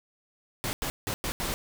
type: noise bursts at uneven times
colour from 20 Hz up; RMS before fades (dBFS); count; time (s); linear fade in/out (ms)
pink; -31; 5; 0.64-0.73 / 0.82-0.9 / 1.07-1.14 / 1.24-1.32 / 1.4-1.54; 0
effects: none